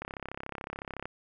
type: click train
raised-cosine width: 0.5 ms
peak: -22 dBFS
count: 36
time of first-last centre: 0.02-1.056 s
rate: 33.8 Hz
effects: none